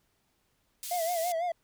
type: band-pass noise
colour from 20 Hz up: white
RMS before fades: -39 dBFS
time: 0.83-1.32 s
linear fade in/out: 0 ms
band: 3800 to 15000 Hz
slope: 12 dB/octave
type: tone with vibrato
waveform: triangle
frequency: 682 Hz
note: F5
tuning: 41 cents flat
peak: -26 dBFS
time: 0.91-1.52 s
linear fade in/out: 5 ms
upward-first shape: sine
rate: 6 Hz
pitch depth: 92 cents each way
effects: pink hiss -73 dBFS RMS until 1.63 s